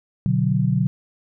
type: chord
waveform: sine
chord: B minor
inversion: none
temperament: equal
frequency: 123.47 / 146.83 / 185 Hz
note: B2 / D3 / F#3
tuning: 0 / 0 / 0 cents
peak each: -21 dBFS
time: 0.26-0.87 s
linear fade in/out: 0 ms
effects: none